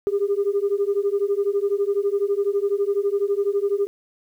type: beating tone pair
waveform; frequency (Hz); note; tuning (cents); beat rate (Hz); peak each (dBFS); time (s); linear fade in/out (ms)
sine; 396.6 / 408.6; G4 / G#4; +20 / -28; 12; -21; 0.07-3.87; 0
effects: tanh soft clip ceiling -13 dBFS + 9-bit